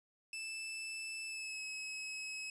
sawtooth tone with pitch glide, 2637 to 2565 Hz, E7 to E7, 0 to -48 cents, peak -38 dBFS, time 0.33-2.5 s, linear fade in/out 2 ms, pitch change -48 cents, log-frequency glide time 1.26-1.62 s, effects resampled to 24000 Hz + 11-bit

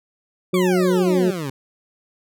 harmonic tone, 182.7 Hz, F#3, 22 cents flat, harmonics 1 / 2 / 3, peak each -19 / -17 / -27 dBFS, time 0.53-1.31 s, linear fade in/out 10 ms
20% pulse exponential sweep, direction down, 1174.7 to 128.5 Hz, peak -20 dBFS, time 0.54-1.5 s, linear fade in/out 2 ms
effects none

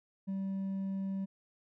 sine tone with hard clipping, 193.5 Hz, G3, 22 cents flat, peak -34 dBFS, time 0.27-1.26 s, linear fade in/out 20 ms, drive 2 dB, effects none

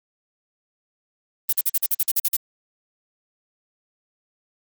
violet noise bursts, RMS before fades -19 dBFS, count 11, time 1.49-2.367 s, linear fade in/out 5 ms, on 37 ms, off 47 ms, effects Opus 32 kbps

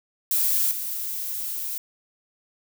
violet noise with level steps, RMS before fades -22 / -30 dBFS, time 0.31-1.78 s, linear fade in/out 2 ms, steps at 0.71 s, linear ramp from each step 5 ms, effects none

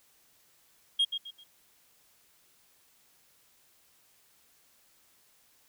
sine tone with echo, 3251 Hz, G#7, 38 cents flat, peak -20 dBFS, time 0.99-1.05 s, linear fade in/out 10 ms, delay 130 ms, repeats 3, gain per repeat -10 dB, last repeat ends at 1.44 s, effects tanh soft clip ceiling -21 dBFS + white hiss -65 dBFS RMS until 5.68 s

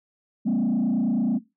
sine tone with frequency modulation, 231.7 Hz, A#3, 10 cents flat, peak -18 dBFS, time 0.45-1.39 s, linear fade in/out 20 ms, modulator 29.1 Hz, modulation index 1.3, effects noise-tail reverb RT60 0.2 s tail -17 dB re dry + tanh soft clip ceiling -18 dBFS

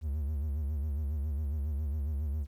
triangle tone with vibrato, 73.42 Hz, D2, in tune, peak -28 dBFS, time 0.01-2.47 s, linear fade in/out 50 ms, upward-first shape sine, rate 7.3 Hz, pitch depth 120 cents each way, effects 11-bit

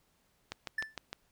click train, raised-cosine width 0.2 ms, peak -20 dBFS, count 5, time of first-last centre 0.52-1.13 s, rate 6.56 Hz
triangle tone with exponential decay, 1760 Hz, A6, in tune, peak -27 dBFS, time 0.78-0.96 s, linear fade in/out 5 ms, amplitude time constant 38 ms
effects pink hiss -72 dBFS RMS until 1.31 s

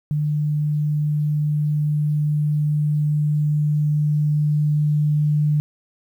sine tone with level ramp, 149.6 Hz, D3, 32 cents sharp, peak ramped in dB -18 to -15 dBFS, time 0.11-5.6 s, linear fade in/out 0 ms, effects 9-bit

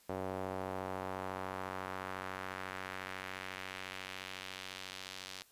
sawtooth tone with band-pass filter sweep, 94.1 Hz, F#2, 30 cents sharp, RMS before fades -43 dBFS, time 0.09-5.43 s, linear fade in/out 5 ms, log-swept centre 600 to 4400 Hz, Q 1.2, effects white hiss -65 dBFS RMS until 5.51 s + resampled to 32000 Hz

